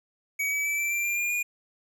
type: tone with pitch steps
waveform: square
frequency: 2264 / 2288 / 2312 / 2336 / 2360 / 2385 / 2410 / 2435 Hz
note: C#7 / D7 / D7 / D7 / D7 / D7 / D7 / D#7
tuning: +36 / -46 / -28 / -10 / +8 / +26 / +44 / -38 cents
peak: -26 dBFS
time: 0.39-1.43 s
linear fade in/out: 10 ms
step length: 130 ms
effects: none